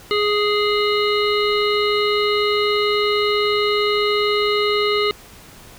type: harmonic tone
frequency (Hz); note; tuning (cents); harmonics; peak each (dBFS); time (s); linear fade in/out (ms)
416.2; G#4; +4; 1 / 3 / 5 / 7 / 9 / 10; -18 / -23 / -25 / -26 / -28 / -28; 0.11-5.11; 0
effects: pink hiss -43 dBFS RMS until 5.78 s